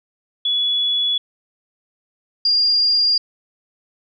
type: tone pair in turn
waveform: sine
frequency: 3400 / 4808 Hz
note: G#7 / D8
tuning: +40 / +40 cents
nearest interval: tritone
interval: 600 cents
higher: second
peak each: -16 / -13 dBFS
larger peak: second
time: 0.45-1.18 / 2.45-3.18 s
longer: neither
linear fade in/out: 5 ms
effects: none